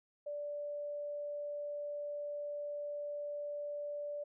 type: tone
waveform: sine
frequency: 584 Hz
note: D5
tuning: 10 cents flat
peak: -38 dBFS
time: 0.26-4.24 s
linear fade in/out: 10 ms
effects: none